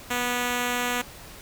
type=tone; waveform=5% pulse; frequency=244.9 Hz; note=B3; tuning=14 cents flat; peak=-13 dBFS; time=0.1-1.02 s; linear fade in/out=10 ms; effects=pink hiss -44 dBFS RMS until 1.41 s